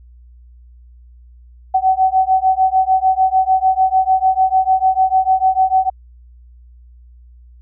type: beating tone pair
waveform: sine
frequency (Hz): 753 / 759.7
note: F#5 / F#5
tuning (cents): +30 / +46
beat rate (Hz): 6.7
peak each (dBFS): -14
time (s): 1.74-5.9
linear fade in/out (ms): 10
effects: added 60 Hz sine -40 dBFS peak until 7.61 s